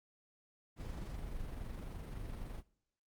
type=noise with amplitude modulation; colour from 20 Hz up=brown; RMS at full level=-42 dBFS; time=0.76-2.63 s; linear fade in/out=50 ms; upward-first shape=sine; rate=23.6 Hz; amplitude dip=35%; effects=noise-tail reverb RT60 0.6 s tail -21 dB re dry + Opus 48 kbps